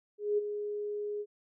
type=tone with ADSR envelope; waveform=sine; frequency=415.3 Hz; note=G#4; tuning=in tune; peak=-24 dBFS; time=0.18-1.26 s; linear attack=200 ms; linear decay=19 ms; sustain=-9 dB; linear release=54 ms; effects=none